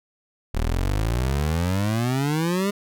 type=exponential sweep; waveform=25% pulse; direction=up; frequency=36.71 to 205.4 Hz; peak=-17 dBFS; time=0.54-2.71 s; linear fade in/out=10 ms; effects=none